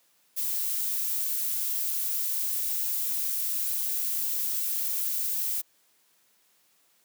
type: noise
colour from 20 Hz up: violet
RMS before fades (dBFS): -29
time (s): 0.36-5.62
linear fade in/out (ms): 20
effects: white hiss -66 dBFS RMS until 7.04 s + high-pass 150 Hz 12 dB/octave